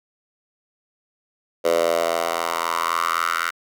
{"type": "tone with high-pass filter sweep", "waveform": "10% pulse", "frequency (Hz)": 83.8, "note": "E2", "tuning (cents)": 29, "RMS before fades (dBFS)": -22, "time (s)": [1.64, 3.51], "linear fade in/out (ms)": 20, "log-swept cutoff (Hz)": [520, 1500], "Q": 4.3, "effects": []}